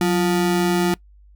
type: ring-modulated tone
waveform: square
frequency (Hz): 265.1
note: C4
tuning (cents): +23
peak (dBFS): -14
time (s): 0.01-0.94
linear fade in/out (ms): 0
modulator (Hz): 82.4
effects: noise-tail reverb RT60 0.1 s tail -23 dB re dry + added 50 Hz sine -46 dBFS peak until 1.35 s